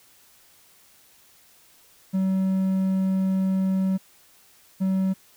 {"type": "tone pair in turn", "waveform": "triangle", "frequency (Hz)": [190, 190], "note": ["F#3", "F#3"], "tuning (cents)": [46, 46], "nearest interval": "unison", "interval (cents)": 0, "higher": "neither", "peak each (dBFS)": -18, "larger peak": "neither", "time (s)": [[2.13, 3.98], [4.8, 5.14]], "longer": "first", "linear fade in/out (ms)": 20, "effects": ["white hiss -56 dBFS RMS until 5.36 s"]}